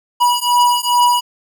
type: beating tone pair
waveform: square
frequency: 971 / 973.4 Hz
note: B5 / B5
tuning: -30 / -25 cents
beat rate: 2.4 Hz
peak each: -15 dBFS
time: 0.2-1.21 s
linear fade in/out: 20 ms
effects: none